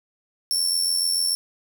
25% pulse tone with amplitude modulation, 5430 Hz, F8, 50 cents flat, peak -13 dBFS, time 0.51-1.35 s, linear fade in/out 0 ms, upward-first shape sine, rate 86.8 Hz, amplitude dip 55%, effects none

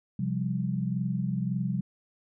sine chord, C suspended fourth, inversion none, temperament just, 130.81 / 174.42 / 196.22 Hz, C3 / F3 / G3, 0 / -2 / +2 cents, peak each -31 dBFS, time 0.19-1.81 s, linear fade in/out 5 ms, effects none

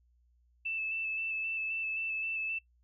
sine tone with vibrato, 2637 Hz, E7, in tune, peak -32 dBFS, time 0.65-2.59 s, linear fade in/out 10 ms, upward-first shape square, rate 3.8 Hz, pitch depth 15 cents each way, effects noise-tail reverb RT60 0.1 s tail -20 dB re dry + added 60 Hz sine -65 dBFS peak until 2.83 s

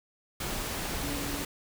sine tone in noise, 285.2 Hz, C#4, 49 cents sharp, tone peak -37 dBFS, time 1.03-1.43 s, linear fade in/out 5 ms, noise pink, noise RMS -34 dBFS, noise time 0.4-1.45 s, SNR -6 dB, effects none

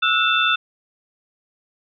sine tone cluster, 1318 / 1449 / 2661 / 3546 Hz, E6 / F#6 / E7 / A7, -1 / -37 / +16 / +13 cents, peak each -21 dBFS, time 0.02-0.56 s, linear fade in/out 10 ms, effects none

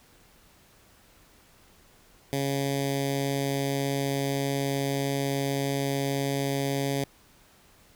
10% pulse tone with notch filter, 138.59 Hz, C#3, in tune, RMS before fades -28 dBFS, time 2.33-7.04 s, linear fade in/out 0 ms, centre 1200 Hz, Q 0.79, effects pink hiss -58 dBFS RMS until 7.95 s

